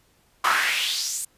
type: noise with high-pass filter sweep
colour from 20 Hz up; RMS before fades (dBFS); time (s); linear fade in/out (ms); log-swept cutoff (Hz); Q
brown; -24; 0.44-1.25; 5; 1100 to 8900; 3.4
effects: pink hiss -62 dBFS RMS until 1.37 s + resampled to 32000 Hz